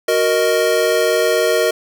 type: chord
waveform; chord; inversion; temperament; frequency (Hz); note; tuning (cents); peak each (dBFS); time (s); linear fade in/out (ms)
square; D# minor; first; equal; 370 / 466.2 / 622.3; F#4 / A#4 / D#5; 0 / 0 / 0; -21 / -17 / -18; 0.08-1.71; 5
effects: none